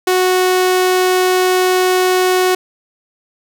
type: tone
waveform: sawtooth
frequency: 368.3 Hz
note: F#4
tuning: 8 cents flat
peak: -7 dBFS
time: 0.07-2.55 s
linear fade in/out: 5 ms
effects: none

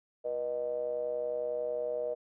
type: ring-modulated tone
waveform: triangle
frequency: 65.41 Hz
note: C2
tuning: in tune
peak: -26 dBFS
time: 0.24-2.15 s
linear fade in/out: 20 ms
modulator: 549 Hz
effects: none

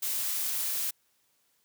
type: noise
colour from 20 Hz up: blue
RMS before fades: -31 dBFS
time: 0.02-0.91 s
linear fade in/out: 10 ms
effects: white hiss -71 dBFS RMS until 1.64 s + high-pass 60 Hz 12 dB/octave

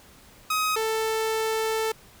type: tone pair in turn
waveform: sawtooth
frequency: 1262 / 442.2 Hz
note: D#6 / A4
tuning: +24 / +9 cents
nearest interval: octave + tritone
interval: 1815 cents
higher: first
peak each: -19 / -20 dBFS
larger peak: first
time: 0.5-0.76 / 0.76-1.92 s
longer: second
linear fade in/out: 5 ms
effects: pink hiss -52 dBFS RMS until 2.2 s

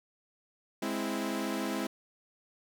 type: chord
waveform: sawtooth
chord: Ab augmented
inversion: none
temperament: equal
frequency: 207.7 / 261.6 / 329.6 Hz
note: Ab3 / C4 / E4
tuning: 0 / 0 / 0 cents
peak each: -32 dBFS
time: 0.82-1.87 s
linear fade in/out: 5 ms
effects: none

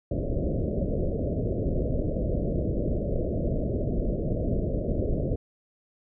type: low-pass noise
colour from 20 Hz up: pink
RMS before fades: -27 dBFS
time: 0.11-5.36 s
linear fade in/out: 5 ms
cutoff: 640 Hz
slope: 96 dB/octave
effects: none

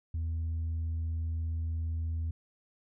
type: tone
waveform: sine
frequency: 81.5 Hz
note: E2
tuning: 19 cents flat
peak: -28 dBFS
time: 0.14-2.31 s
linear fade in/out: 5 ms
effects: tanh soft clip ceiling -29 dBFS

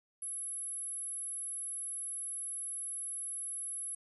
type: tone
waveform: sine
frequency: 10820 Hz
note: E9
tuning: 44 cents sharp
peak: -37 dBFS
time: 0.22-3.95 s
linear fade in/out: 5 ms
effects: none

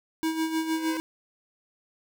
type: tone with tremolo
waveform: square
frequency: 320.9 Hz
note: E4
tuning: 46 cents flat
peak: -24 dBFS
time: 0.23-1 s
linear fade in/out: 0 ms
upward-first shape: sine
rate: 6.5 Hz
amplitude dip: 60%
type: tone with exponential growth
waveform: 15% pulse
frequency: 512 Hz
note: C5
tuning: 38 cents flat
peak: -26 dBFS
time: 0.46-0.97 s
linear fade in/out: 0 ms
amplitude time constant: 110 ms
effects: none

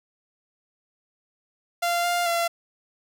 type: tone with pitch steps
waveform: sawtooth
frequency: 692 / 700 / 682 Hz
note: F5 / F5 / F5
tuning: -16 / +4 / -41 cents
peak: -18 dBFS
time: 1.82-2.48 s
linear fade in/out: 10 ms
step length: 220 ms
effects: none

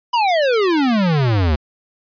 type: exponential sweep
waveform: square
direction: down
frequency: 1000 to 71.9 Hz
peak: -14 dBFS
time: 0.13-1.56 s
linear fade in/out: 10 ms
effects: resampled to 11025 Hz

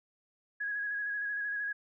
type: tone with vibrato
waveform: sine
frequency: 1661.2 Hz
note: G#6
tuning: in tune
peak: -32 dBFS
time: 0.6-1.73 s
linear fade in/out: 10 ms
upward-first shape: square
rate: 13 Hz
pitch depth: 22 cents each way
effects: none

